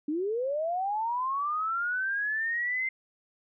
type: linear sweep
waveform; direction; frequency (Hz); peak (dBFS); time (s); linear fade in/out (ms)
sine; up; 285 to 2093; -27; 0.08-2.89; 5
effects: none